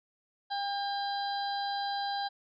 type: harmonic tone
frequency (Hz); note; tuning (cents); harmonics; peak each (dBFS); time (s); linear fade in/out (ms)
802; G5; +39; 1 / 2 / 4 / 5 / 6; -32 / -41 / -45 / -40 / -44; 0.5-2.29; 20
effects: none